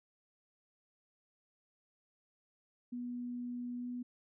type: tone with pitch glide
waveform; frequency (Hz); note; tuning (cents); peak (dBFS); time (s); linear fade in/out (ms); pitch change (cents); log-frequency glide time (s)
sine; 244.1 to 245.8; B3 to B3; -20 to -8; -38; 2.92-4.03; 10; +12; 3.77-3.88
effects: none